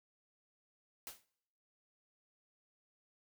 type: noise with exponential decay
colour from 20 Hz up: white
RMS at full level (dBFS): -43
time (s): 1.07-1.25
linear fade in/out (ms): 0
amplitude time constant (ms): 39
effects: noise-tail reverb RT60 0.8 s tail -24 dB re dry